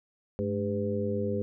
harmonic tone with a mistuned harmonic, 100.6 Hz, G2, 45 cents sharp, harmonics 1 / 2 / 3 / 4 / 5, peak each -34 / -32 / -41 / -33 / -33 dBFS, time 0.39-1.42 s, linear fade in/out 0 ms, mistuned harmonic 2, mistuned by +100 cents, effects none

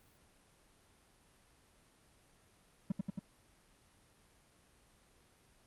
triangle tone with echo, 192.7 Hz, G3, 29 cents flat, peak -28 dBFS, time 2.9-2.92 s, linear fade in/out 5 ms, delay 91 ms, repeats 3, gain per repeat -2 dB, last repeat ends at 3.193 s, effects pink hiss -67 dBFS RMS until 5.66 s + Opus 32 kbps

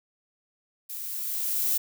violet noise with level ramp, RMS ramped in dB -37 to -24 dBFS, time 0.89-1.78 s, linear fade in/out 10 ms, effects none

